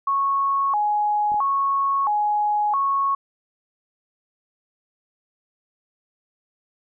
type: tone with vibrato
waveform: sine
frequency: 960 Hz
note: B5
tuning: 49 cents flat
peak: -18 dBFS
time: 0.07-3.15 s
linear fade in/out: 5 ms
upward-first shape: square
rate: 0.75 Hz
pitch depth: 240 cents each way
type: clicks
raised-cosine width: 2 ms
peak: -28 dBFS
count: 2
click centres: 1.319 / 1.343 s
effects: none